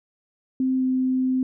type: tone with pitch glide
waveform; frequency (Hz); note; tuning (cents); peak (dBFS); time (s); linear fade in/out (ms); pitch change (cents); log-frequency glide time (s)
sine; 260.3 to 258.2; C4 to C4; -9 to -23; -19; 0.6-1.43; 2; -14; 0.77-0.83
effects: none